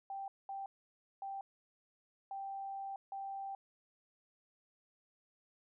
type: tone bursts at uneven times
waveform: sine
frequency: 784 Hz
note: G5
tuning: in tune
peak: -40 dBFS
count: 5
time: 0.1-0.28 / 0.49-0.66 / 1.22-1.41 / 2.31-2.96 / 3.12-3.55 s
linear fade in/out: 2 ms
effects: none